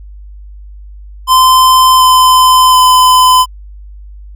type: tone with pitch steps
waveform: square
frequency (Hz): 1031 / 1023.3 / 1015.6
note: C6 / C6 / B5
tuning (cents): -26 / -39 / +48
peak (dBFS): -4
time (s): 1.27-3.46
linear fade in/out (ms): 50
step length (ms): 730
effects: added 50 Hz sine -28 dBFS peak until 4.35 s